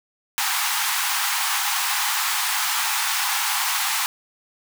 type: high-pass noise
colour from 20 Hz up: pink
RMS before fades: -23 dBFS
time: 0.38-4.06 s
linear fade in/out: 0 ms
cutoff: 780 Hz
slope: 96 dB/octave
effects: none